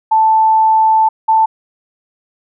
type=tone pair in turn; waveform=sine; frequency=880 / 884.1 Hz; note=A5 / A5; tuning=0 / +8 cents; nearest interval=unison; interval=8 cents; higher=second; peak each=-7 dBFS; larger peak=neither; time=0.11-1.09 / 1.28-1.46 s; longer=first; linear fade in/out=10 ms; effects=none